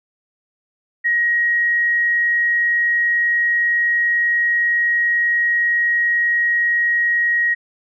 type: tone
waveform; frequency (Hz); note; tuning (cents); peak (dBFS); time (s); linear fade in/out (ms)
sine; 1891; A#6; +24; -14; 1.04-7.55; 20
effects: none